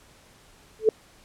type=tone with exponential growth; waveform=sine; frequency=437.2 Hz; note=A4; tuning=11 cents flat; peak=-10 dBFS; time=0.79-0.89 s; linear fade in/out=2 ms; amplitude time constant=21 ms; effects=pink hiss -55 dBFS RMS until 1.24 s + low-pass 11000 Hz 12 dB/octave